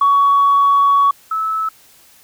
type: tone pair in turn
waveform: sine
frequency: 1123 / 1303.8 Hz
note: C#6 / E6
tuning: +22 / -19 cents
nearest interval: minor third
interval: 259 cents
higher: second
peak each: -8 / -16 dBFS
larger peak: first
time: 0.01-1.11 / 1.31-1.69 s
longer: first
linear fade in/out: 5 ms
effects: tanh soft clip ceiling -5 dBFS + white hiss -48 dBFS RMS until 2.23 s